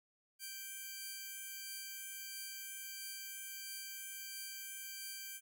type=tone pair together; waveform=5% pulse; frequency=1566.5 / 2349 Hz; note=G6 / D7; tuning=-2 / 0 cents; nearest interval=perfect fifth; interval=702 cents; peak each=-37 / -38 dBFS; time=0.39-5.41 s; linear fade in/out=50 ms; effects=none